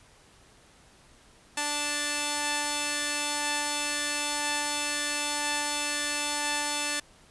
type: tone pair together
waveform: 5% pulse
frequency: 293 / 880 Hz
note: D4 / A5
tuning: -4 / 0 cents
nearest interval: octave + perfect fifth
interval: 1904 cents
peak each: -21 / -17 dBFS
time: 1.57-7 s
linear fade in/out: 5 ms
effects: pink hiss -57 dBFS RMS until 7.3 s + resampled to 24000 Hz